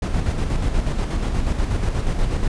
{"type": "noise with tremolo", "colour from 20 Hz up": "brown", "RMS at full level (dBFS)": -19, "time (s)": [0.02, 2.48], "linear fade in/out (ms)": 5, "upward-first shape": "square", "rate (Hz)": 8.3, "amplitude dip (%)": 40, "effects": ["resampled to 22050 Hz"]}